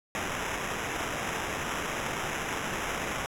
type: noise with sample-and-hold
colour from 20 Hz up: blue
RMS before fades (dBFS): -33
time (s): 0.15-3.26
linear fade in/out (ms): 0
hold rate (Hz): 4410
effects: low-pass 12000 Hz 12 dB/octave